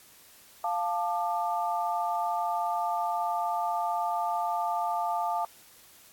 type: chord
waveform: sine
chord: D minor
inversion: first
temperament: equal with one note detuned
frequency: 698.5 / 880 / 1193.1 Hz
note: F5 / A5 / D6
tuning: 0 / 0 / +27 cents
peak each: -30 / -30 / -34 dBFS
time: 0.64-5.45 s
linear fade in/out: 2 ms
effects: white hiss -55 dBFS RMS until 6.12 s + AAC 64 kbps

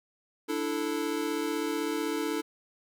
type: chord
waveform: square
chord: D suspended second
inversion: none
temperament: equal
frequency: 293.7 / 329.6 / 440 Hz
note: D4 / E4 / A4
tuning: 0 / 0 / 0 cents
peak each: -34 dBFS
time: 0.48-2.42 s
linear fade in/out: 20 ms
effects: none

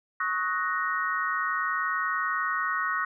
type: chord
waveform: sine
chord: D# minor seventh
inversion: third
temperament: equal with one note detuned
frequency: 1108.7 / 1269.2 / 1480 / 1864.7 Hz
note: C#6 / D#6 / F#6 / A#6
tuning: 0 / +34 / 0 / 0 cents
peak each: -31 dBFS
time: 0.2-3.05 s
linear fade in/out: 5 ms
effects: none

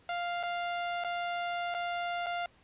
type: tone with dropouts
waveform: sawtooth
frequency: 698.5 Hz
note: F5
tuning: in tune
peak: -28 dBFS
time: 0.09-2.46 s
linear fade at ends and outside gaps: 2 ms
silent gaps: 0.43-0.434 / 1.039-1.046 / 1.742-1.747 / 2.262-2.266 s
effects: pink hiss -63 dBFS RMS until 2.63 s + resampled to 8000 Hz

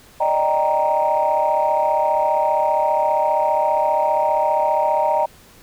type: chord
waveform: sine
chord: Eb major seventh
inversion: third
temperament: equal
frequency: 587.3 / 622.3 / 784 / 932.3 Hz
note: D5 / Eb5 / G5 / Bb5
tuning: 0 / 0 / 0 / 0 cents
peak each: -22 / -20 / -21 / -18 dBFS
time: 0.2-5.26 s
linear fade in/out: 10 ms
effects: tanh soft clip ceiling -8 dBFS + pink hiss -48 dBFS RMS until 5.62 s

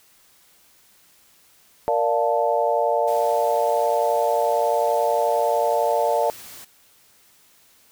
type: chord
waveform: sine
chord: Bb major seventh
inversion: none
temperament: equal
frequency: 466.2 / 587.3 / 698.5 / 880 Hz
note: Bb4 / D5 / F5 / A5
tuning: 0 / 0 / 0 / 0 cents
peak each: -24 / -22 / -23 / -24 dBFS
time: 1.88-6.3 s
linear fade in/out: 0 ms
type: noise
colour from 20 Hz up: white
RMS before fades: -41 dBFS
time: 3.07-6.65 s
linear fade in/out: 10 ms
effects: white hiss -56 dBFS RMS until 7.91 s

